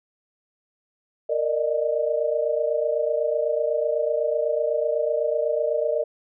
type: tone cluster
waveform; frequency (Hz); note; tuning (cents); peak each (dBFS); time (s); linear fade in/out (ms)
sine; 461.8 / 592 / 620; A#4 / D5 / D#5; -16 / +14 / -6; -25; 1.29-6.04; 10
effects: none